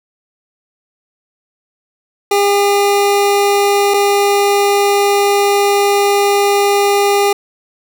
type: tone pair in turn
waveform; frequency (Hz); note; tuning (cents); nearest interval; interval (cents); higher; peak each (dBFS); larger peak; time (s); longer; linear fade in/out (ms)
25% pulse; 403.8 / 403.8; G#4 / G#4; -49 / -49; unison; 0; neither; -6; neither; 2.31-3.94 / 3.94-7.33; second; 5
effects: none